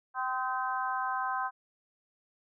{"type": "harmonic tone with a mistuned harmonic", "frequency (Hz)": 257.9, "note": "C4", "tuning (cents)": -25, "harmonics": [3, 4, 5, 6], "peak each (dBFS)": [-35, -33, -37, -37], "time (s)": [0.14, 1.51], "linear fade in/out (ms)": 50, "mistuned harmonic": 5, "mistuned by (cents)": -26, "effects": []}